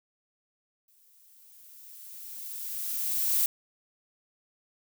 violet noise with exponential growth, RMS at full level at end -24 dBFS, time 0.88-3.46 s, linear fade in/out 2 ms, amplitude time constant 560 ms, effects none

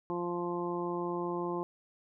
harmonic tone, 174.61 Hz, F3, in tune, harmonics 1 / 2 / 3 / 4 / 5 / 6, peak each -40 / -34 / -43 / -45 / -41 / -40 dBFS, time 0.1-1.63 s, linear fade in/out 0 ms, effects none

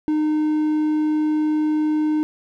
triangle tone, 306.2 Hz, D#4, 28 cents flat, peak -15 dBFS, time 0.08-2.23 s, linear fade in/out 0 ms, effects none

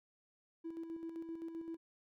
triangle tone with tremolo, 329.6 Hz, E4, in tune, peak -37 dBFS, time 0.64-1.77 s, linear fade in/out 20 ms, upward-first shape square, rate 7.7 Hz, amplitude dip 55%, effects tanh soft clip ceiling -37 dBFS

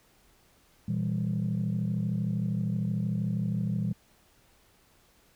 sine chord, E diminished, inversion second, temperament just, 118.67 / 164.81 / 197.78 Hz, Bb2 / E3 / G3, +31 / 0 / +16 cents, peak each -30 dBFS, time 0.88-3.93 s, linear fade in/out 5 ms, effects tanh soft clip ceiling -21 dBFS + pink hiss -63 dBFS RMS until 5.35 s

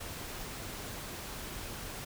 pink noise, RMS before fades -42 dBFS, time 0-2.05 s, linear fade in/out 10 ms, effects none

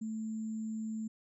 sine tone with sample-and-hold, 220 Hz, A3, in tune, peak -35 dBFS, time 0.01-1.08 s, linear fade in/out 10 ms, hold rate 7350 Hz, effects resampled to 22050 Hz

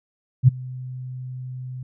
sine tone with ADSR envelope, 127.7 Hz, C3, 42 cents flat, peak -6 dBFS, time 0.43-1.83 s, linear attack 49 ms, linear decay 14 ms, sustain -24 dB, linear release 4 ms, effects none

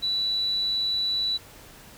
sine tone, 3951 Hz, B7, in tune, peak -23 dBFS, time 0.02-1.38 s, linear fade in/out 20 ms, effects pink hiss -48 dBFS RMS until 1.97 s

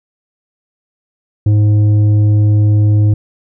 sine tone with tanh clipping, 104.9 Hz, G#2, 18 cents sharp, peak -8 dBFS, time 1.46-3.14 s, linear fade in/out 5 ms, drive 7 dB, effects none

